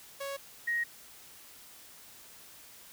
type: tone pair in turn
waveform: sawtooth / sine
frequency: 554.4 / 1879.9 Hz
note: C#5 / A#6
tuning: 0 / +14 cents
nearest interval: octave + major sixth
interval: 2114 cents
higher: second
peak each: -32 / -28 dBFS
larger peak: second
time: 0.2-0.37 / 0.67-0.84 s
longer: neither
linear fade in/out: 10 ms
effects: white hiss -53 dBFS RMS until 2.92 s